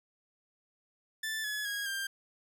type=tone with pitch steps; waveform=sawtooth; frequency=1760 / 1701 / 1644 / 1589 Hz; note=A6 / G#6 / G#6 / G6; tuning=0 / +41 / -18 / +23 cents; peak=-30 dBFS; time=1.23-2.07 s; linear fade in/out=5 ms; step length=210 ms; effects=none